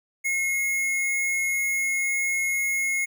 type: tone with sample-and-hold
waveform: sine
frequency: 2159 Hz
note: C#7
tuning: 46 cents flat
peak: -22 dBFS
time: 0.24-3.06 s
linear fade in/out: 20 ms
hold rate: 8820 Hz
effects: none